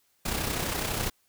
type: noise with amplitude modulation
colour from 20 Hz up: pink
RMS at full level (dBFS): -28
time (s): 0.25-1.1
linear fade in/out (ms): 10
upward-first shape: sine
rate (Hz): 32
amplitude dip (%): 50
effects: white hiss -69 dBFS RMS until 1.28 s